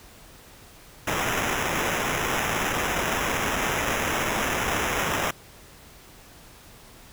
white noise with sample-and-hold, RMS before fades -26 dBFS, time 1.07-5.31 s, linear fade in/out 5 ms, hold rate 4410 Hz, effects pink hiss -49 dBFS RMS until 7.12 s

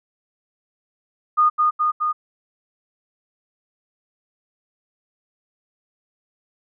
sine tone with echo, 1227 Hz, D#6, 25 cents flat, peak -12 dBFS, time 1.37-1.5 s, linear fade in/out 20 ms, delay 210 ms, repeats 3, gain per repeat -2 dB, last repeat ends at 2.13 s, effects none

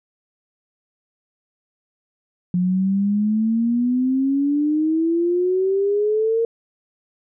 sine exponential sweep, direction up, 177.3 to 463.1 Hz, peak -16 dBFS, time 2.54-6.45 s, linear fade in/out 2 ms, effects none

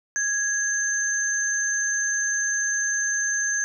sine tone pair together, 1661.2 / 6285 Hz, G#6 / G8, 0 / +4 cents, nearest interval octave + major seventh, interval 2304 cents, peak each -24 / -25 dBFS, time 0.16-3.64 s, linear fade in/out 0 ms, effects none

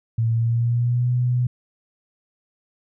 sine tone with pitch glide, 114.1 to 123.71 Hz, A#2 to B2, -37 to +3 cents, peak -17 dBFS, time 0.18-1.47 s, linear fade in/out 5 ms, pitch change +140 cents, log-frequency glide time 0.31-1.1 s, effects none

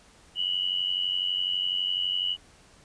sine tone pair together, 2898 / 2990 Hz, F#7 / F#7, -37 / +17 cents, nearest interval minor second, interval 54 cents, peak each -28 / -28 dBFS, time 0.35-2.37 s, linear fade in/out 50 ms, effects pink hiss -56 dBFS RMS until 2.84 s + resampled to 22050 Hz

